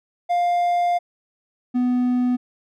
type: tone pair in turn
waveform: triangle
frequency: 702 / 248.2 Hz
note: F5 / B3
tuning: +9 / +9 cents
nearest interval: octave + tritone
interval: 1800 cents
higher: first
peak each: -15 dBFS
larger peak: neither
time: 0.29-0.99 / 1.74-2.37 s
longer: first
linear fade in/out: 20 ms
effects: none